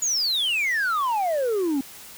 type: exponential sweep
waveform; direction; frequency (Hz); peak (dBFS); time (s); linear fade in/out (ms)
sine; down; 7000 to 261.6; -18; 0.02-1.81; 5
effects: tanh soft clip ceiling -20 dBFS + white hiss -43 dBFS RMS until 2.17 s